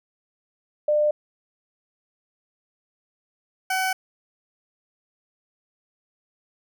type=tone pair in turn; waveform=sine / 20% pulse; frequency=599 / 754.7 Hz; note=D5 / F#5; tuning=+34 / +34 cents; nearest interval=major third; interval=400 cents; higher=second; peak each=-17 dBFS; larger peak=neither; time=0.88-1.11 / 3.7-3.93 s; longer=neither; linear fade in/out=5 ms; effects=none